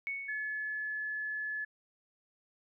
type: tone with exponential decay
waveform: sine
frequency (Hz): 2217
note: C#7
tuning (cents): 0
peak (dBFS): -32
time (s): 0.07-0.99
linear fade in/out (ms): 0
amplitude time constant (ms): 200
type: tone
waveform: sine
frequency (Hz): 1717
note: A6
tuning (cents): -43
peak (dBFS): -34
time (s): 0.28-1.65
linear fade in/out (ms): 10
effects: none